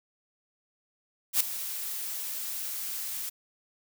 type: noise with ADSR envelope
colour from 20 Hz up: blue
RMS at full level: -21 dBFS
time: 1.33-3.3 s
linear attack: 74 ms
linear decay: 4 ms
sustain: -14 dB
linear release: 13 ms
effects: none